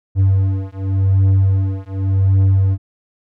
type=beating tone pair; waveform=triangle; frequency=96 / 96.88 Hz; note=G2 / G2; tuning=-36 / -20 cents; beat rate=0.88 Hz; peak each=-13 dBFS; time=0.15-2.78 s; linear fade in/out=50 ms; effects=none